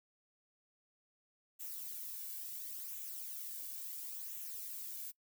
violet noise with flanger, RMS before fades -45 dBFS, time 1.59-5.12 s, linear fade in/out 20 ms, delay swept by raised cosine 0.2 to 1.6 ms, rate 0.72 Hz, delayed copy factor -0.5, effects noise-tail reverb RT60 0.1 s tail -22 dB re dry

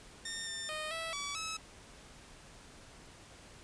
10% pulse tone with pitch steps, 1823 / 1800 / 617 / 655 / 1143 / 1295 Hz, A#6 / A6 / D#5 / E5 / D6 / E6, -39 / +39 / -15 / -11 / -47 / -31 cents, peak -29 dBFS, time 0.25-1.57 s, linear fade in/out 5 ms, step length 220 ms, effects pink hiss -55 dBFS RMS until 3.63 s + resampled to 22050 Hz

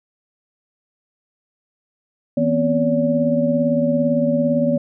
sine tone cluster, 162.1 / 242.9 / 260.6 / 571 Hz, E3 / B3 / C4 / D5, -29 / -29 / -7 / -49 cents, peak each -24 / -18 / -25 / -19 dBFS, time 2.37-4.78 s, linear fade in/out 5 ms, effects none

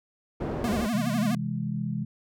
white low-pass noise, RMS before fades -31 dBFS, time 0.4-0.87 s, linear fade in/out 10 ms, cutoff 450 Hz, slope 12 dB/octave
square tone with vibrato, 222 Hz, A3, 16 cents sharp, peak -26 dBFS, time 0.64-1.35 s, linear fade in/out 2 ms, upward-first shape sine, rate 12 Hz, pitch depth 170 cents each way
sine chord, C augmented, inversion none, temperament equal, 130.81 / 164.81 / 207.7 Hz, C3 / E3 / G#3, 0 / 0 / 0 cents, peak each -32 / -32 / -31 dBFS, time 0.93-2.05 s, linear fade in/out 10 ms
effects none

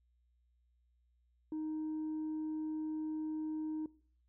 sine tone with tanh clipping, 311.1 Hz, D#4, in tune, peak -37 dBFS, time 1.52-3.86 s, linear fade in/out 2 ms, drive 1 dB, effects noise-tail reverb RT60 0.5 s tail -21 dB re dry + added 60 Hz sine -70 dBFS peak until 4.28 s

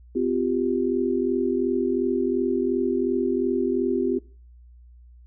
sine chord, C suspended fourth, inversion none, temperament equal with one note detuned, 255.7 / 349.2 / 392 Hz, C4 / F4 / G4, -40 / 0 / 0 cents, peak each -25 dBFS, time 0.15-4.19 s, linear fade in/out 10 ms, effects noise-tail reverb RT60 0.4 s tail -21 dB re dry + added 60 Hz sine -46 dBFS peak until 5.26 s

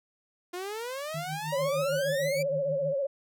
sawtooth exponential sweep, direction up, 347.5 to 2376 Hz, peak -30 dBFS, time 0.53-2.43 s, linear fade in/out 10 ms
sine tone with tremolo, 154.7 Hz, D#3, 10 cents flat, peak -32 dBFS, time 1.14-2.94 s, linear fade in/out 5 ms, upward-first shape triangle, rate 6.5 Hz, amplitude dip 100%
sine tone with vibrato, 554.4 Hz, C#5, in tune, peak -26 dBFS, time 1.52-3.07 s, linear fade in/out 10 ms, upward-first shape sine, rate 15 Hz, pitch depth 65 cents each way
effects none

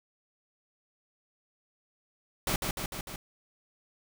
pink noise with echo, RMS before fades -29 dBFS, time 2.47-2.56 s, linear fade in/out 2 ms, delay 150 ms, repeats 4, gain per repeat -3 dB, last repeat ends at 3.16 s, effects none

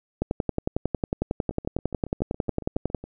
two click trains, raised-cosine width 2 ms, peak -10 / -24 dBFS, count 31 / 12, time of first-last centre 0.22-2.947 / 1.51-3.04 s, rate 11 / 7.19 Hz, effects none

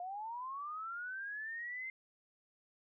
sine linear sweep, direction up, 698.5 to 2093 Hz, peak -40 dBFS, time 0-1.9 s, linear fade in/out 2 ms, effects none

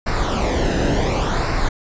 brown noise with flanger, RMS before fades -19 dBFS, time 0.06-1.69 s, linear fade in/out 10 ms, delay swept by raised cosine 0.3 to 0.9 ms, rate 0.69 Hz, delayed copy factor -0.65, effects resampled to 16000 Hz

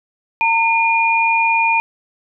sine tone pair together, 910.8 / 2429 Hz, A#5 / D#7, -40 / -42 cents, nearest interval octave + perfect fourth, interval 1698 cents, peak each -15 dBFS, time 0.41-1.8 s, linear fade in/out 0 ms, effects none

